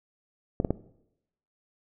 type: clicks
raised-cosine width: 2 ms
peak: -11 dBFS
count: 3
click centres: 0.601 / 0.648 / 0.706 s
effects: noise-tail reverb RT60 0.8 s tail -18 dB re dry